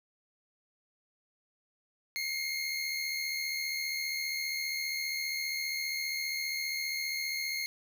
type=tone pair together; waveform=25% pulse; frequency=2125 / 2200 Hz; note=C7 / C#7; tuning=+26 / -14 cents; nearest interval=minor second; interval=60 cents; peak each=-30 / -35 dBFS; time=2.16-7.66 s; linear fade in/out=0 ms; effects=none